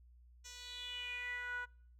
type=tone with band-pass filter sweep; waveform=10% pulse; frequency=491 Hz; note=B4; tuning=10 cents flat; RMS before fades=-44 dBFS; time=0.44-1.66 s; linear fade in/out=20 ms; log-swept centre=5600 to 1300 Hz; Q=5.5; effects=noise-tail reverb RT60 0.5 s tail -24 dB re dry + added 60 Hz sine -59 dBFS peak until 1.99 s